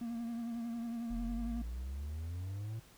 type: tone with vibrato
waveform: triangle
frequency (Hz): 233.1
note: A#3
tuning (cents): 0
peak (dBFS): -35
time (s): 0.01-1.62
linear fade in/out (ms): 5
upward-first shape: triangle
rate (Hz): 11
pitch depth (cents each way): 45
type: exponential sweep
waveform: triangle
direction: up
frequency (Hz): 41.2 to 114.9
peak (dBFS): -36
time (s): 1.1-2.8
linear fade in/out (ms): 10
effects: pink hiss -61 dBFS RMS until 2.97 s